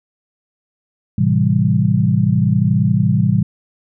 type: chord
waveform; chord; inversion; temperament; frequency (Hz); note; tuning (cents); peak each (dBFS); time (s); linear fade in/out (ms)
sine; A minor seventh; none; equal; 110 / 130.81 / 164.81 / 196; A2 / C3 / E3 / G3; 0 / 0 / 0 / 0; -17; 1.18-3.43; 5
effects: none